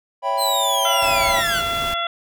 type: chord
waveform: triangle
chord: C# half-diminished seventh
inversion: none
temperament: equal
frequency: 554.4 / 659.3 / 784 / 987.8 Hz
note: C#5 / E5 / G5 / B5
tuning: 0 / 0 / 0 / 0 cents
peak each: -24 / -25 / -22 / -20 dBFS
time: 0.22-1.43 s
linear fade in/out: 50 ms
type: linear sweep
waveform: sawtooth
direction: down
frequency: 4186 to 1367 Hz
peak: -18 dBFS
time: 0.37-1.63 s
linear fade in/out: 50 ms
type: harmonic tone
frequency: 682 Hz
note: F5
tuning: 41 cents flat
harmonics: 1 / 2 / 3 / 4 / 5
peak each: -27 / -24 / -31 / -33 / -26 dBFS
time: 0.85-2.07 s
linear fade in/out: 2 ms
type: noise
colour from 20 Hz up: pink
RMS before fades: -31 dBFS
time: 1.02-1.94 s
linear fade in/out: 2 ms
effects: none